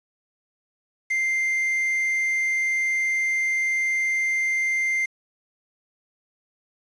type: tone with quantisation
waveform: triangle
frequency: 2093 Hz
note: C7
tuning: in tune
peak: -19 dBFS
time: 1.1-5.06 s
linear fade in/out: 10 ms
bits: 7
effects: resampled to 22050 Hz